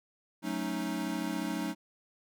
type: chord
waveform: square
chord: D# half-diminished seventh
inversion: first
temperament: equal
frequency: 185 / 220 / 277.2 / 311.1 Hz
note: F#3 / A3 / C#4 / D#4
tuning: 0 / 0 / 0 / 0 cents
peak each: -39 / -39 / -39 / -37 dBFS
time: 0.42-1.75 s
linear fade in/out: 50 ms
effects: none